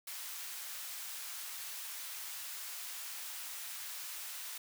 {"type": "high-pass noise", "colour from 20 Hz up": "white", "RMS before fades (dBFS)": -44, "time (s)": [0.07, 4.58], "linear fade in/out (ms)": 5, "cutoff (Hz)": 1000, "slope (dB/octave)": 12, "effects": []}